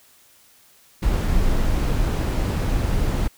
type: noise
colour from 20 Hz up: brown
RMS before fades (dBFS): -20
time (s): 1.02-3.28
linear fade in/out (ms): 10
effects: white hiss -54 dBFS RMS until 3.37 s